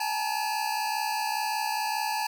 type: tone cluster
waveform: square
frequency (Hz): 801 / 863 / 928 / 1704 / 4696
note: G5 / A5 / A#5 / G#6 / D8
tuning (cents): +37 / -34 / -8 / +44 / -1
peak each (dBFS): -36 / -30 / -36 / -39 / -39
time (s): 0-2.27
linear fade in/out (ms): 5
effects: none